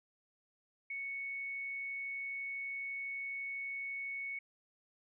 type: tone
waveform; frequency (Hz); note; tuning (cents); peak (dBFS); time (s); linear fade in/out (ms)
sine; 2217; C#7; 0; -38; 0.9-4.39; 5
effects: none